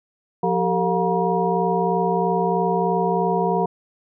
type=tone cluster; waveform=sine; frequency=177.9 / 391.2 / 454.3 / 714 / 953 Hz; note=F3 / G4 / A#4 / F5 / A#5; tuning=+32 / -4 / -45 / +38 / +38 cents; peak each=-24 dBFS; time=0.43-3.66 s; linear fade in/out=5 ms; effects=none